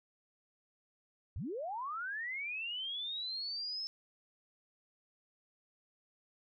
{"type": "linear sweep", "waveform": "sine", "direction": "up", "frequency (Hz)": [58.27, 5274], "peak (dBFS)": -37, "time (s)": [1.36, 3.87], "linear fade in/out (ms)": 0, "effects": []}